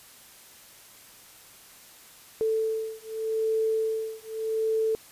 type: beating tone pair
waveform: sine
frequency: 441.3 / 442.13 Hz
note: A4 / A4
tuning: +5 / +8 cents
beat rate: 0.83 Hz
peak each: -28 dBFS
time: 2.41-4.95 s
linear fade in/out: 0 ms
effects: white hiss -51 dBFS RMS until 5.11 s + resampled to 32000 Hz